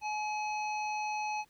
harmonic tone, 848 Hz, G#5, 36 cents sharp, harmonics 1 / 3 / 5 / 7, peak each -33 / -39 / -50 / -49 dBFS, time 0.01-1.45 s, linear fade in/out 50 ms, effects pink hiss -68 dBFS RMS until 1.49 s

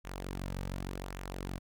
sawtooth tone with flanger, 46.46 Hz, F#1, 8 cents sharp, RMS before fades -40 dBFS, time 0.04-1.59 s, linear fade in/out 20 ms, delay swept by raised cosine 0.21 to 2.91 ms, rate 0.88 Hz, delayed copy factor -0.5, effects none

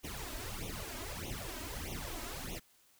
pink noise with flanger, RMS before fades -42 dBFS, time 0.03-2.6 s, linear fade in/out 20 ms, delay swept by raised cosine 0.31 to 3.21 ms, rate 1.6 Hz, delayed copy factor +0.95, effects white hiss -67 dBFS RMS until 2.99 s

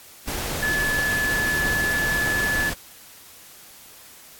sine tone in noise, 1723 Hz, A6, 37 cents flat, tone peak -21 dBFS, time 0.62-2.7 s, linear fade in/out 10 ms, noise pink, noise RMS -28 dBFS, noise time 0.27-2.74 s, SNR +4 dB, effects white hiss -46 dBFS RMS until 4.39 s + AAC 64 kbps

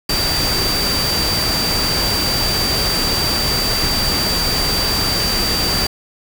sine tone in noise, 4665 Hz, D8, 12 cents flat, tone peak -18 dBFS, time 0.09-5.87 s, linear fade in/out 5 ms, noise pink, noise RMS -20 dBFS, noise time 0.09-5.87 s, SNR -1 dB, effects none

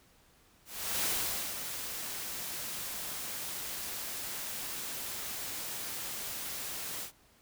white noise with ADSR envelope, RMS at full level -31 dBFS, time 0.65-7.12 s, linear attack 390 ms, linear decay 500 ms, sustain -8 dB, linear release 100 ms, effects pink hiss -64 dBFS RMS until 7.41 s

